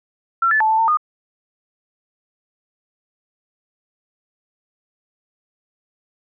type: tone with pitch steps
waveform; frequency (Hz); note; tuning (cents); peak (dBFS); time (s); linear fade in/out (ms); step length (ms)
sine; 1354 / 1741 / 873 / 882 / 900 / 1226; E6 / A6 / A5 / A5 / A5 / D#6; +46 / -19 / -14 / +4 / +39 / -26; -13; 0.42-0.972; 5; 92
effects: none